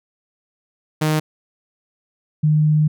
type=tone pair in turn; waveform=sawtooth / sine; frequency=154.7 / 152.66 Hz; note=D#3 / D#3; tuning=-10 / -33 cents; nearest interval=unison; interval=23 cents; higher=first; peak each=-12 dBFS; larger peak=neither; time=1.01-1.2 / 2.43-2.88 s; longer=second; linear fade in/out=10 ms; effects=none